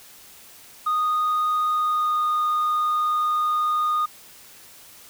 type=tone with pitch glide; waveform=sine; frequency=1238 to 1228.7 Hz; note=D#6 to D#6; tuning=-9 to -22 cents; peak=-17 dBFS; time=0.86-4.06 s; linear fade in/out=10 ms; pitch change=-13 cents; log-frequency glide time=1.67-2.3 s; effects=tanh soft clip ceiling -18 dBFS + white hiss -47 dBFS RMS until 5.09 s